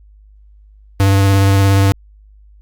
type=tone with vibrato; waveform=square; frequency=98 Hz; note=G2; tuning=in tune; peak=-9 dBFS; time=1-1.92 s; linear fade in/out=0 ms; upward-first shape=sine; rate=17 Hz; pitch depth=16 cents each way; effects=added 51 Hz sine -41 dBFS peak until 2.61 s + Opus 48 kbps